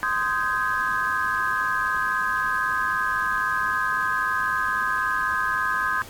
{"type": "chord", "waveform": "sine", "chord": "Ab major seventh", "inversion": "first", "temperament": "just", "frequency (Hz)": [1038.3, 1245.9, 1557.4, 1661.2], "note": ["C6", "Eb6", "G6", "Ab6"], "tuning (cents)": [-14, 2, -12, 0], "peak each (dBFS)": -27, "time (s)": [0.03, 6.02], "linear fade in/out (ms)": 0, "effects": ["pink hiss -43 dBFS RMS until 6.09 s", "AAC 64 kbps"]}